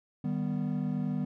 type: chord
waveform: triangle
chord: Eb augmented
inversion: none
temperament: equal with one note detuned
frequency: 153.78 / 196 / 246.9 Hz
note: Eb3 / G3 / B3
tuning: -20 / 0 / 0 cents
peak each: -31 dBFS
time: 0.24-1.25 s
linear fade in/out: 5 ms
effects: tanh soft clip ceiling -18 dBFS